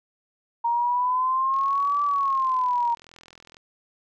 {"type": "exponential two-way sweep", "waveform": "sine", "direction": "up then down", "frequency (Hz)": [932.3, 1162, 932.3], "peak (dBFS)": -20, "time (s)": [0.64, 2.95], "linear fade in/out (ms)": 10, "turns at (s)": 2.03}
{"type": "click train", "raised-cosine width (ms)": 0.2, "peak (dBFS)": -30, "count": 86, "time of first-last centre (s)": [1.54, 3.569], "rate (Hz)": 41.9}
{"effects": []}